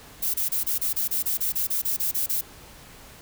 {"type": "noise bursts", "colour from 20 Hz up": "violet", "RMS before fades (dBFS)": -25, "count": 15, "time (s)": [0.22, 2.412], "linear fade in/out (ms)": 10, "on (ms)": 120, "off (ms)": 28, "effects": ["pink hiss -47 dBFS RMS until 3.21 s"]}